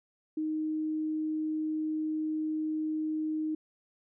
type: tone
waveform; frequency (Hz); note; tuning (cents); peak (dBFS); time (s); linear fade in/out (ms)
sine; 311.1; D#4; 0; -29; 0.37-3.55; 5
effects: none